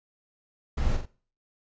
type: noise with echo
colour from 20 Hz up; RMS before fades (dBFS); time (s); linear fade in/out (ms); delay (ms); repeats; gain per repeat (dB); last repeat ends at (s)
brown; -26; 0.77-0.97; 10; 44; 2; -6; 1.058
effects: noise-tail reverb RT60 0.4 s tail -19 dB re dry + resampled to 16000 Hz